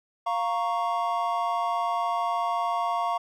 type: chord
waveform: triangle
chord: Bb minor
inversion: second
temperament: equal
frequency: 698.5 / 932.3 / 1108.7 Hz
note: F5 / Bb5 / Db6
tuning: 0 / 0 / 0 cents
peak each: -26 / -28 / -27 dBFS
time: 0.26-3.18 s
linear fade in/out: 10 ms
effects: none